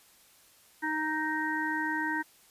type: harmonic tone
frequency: 311.1 Hz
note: D#4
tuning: in tune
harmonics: 1 / 3 / 5 / 6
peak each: -34 / -34 / -34 / -34 dBFS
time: 0.82-2.23 s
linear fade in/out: 20 ms
effects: white hiss -60 dBFS RMS until 2.5 s + resampled to 32000 Hz